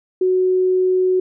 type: tone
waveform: sine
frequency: 370 Hz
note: F#4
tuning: in tune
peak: -13 dBFS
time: 0.21-1.2 s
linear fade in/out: 5 ms
effects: none